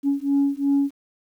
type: beating tone pair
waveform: sine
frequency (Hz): 278.6 / 281.4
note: C#4 / C#4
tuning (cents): +9 / +26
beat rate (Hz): 2.8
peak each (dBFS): -20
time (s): 0.03-0.91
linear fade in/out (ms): 50
effects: tanh soft clip ceiling -13 dBFS + 9-bit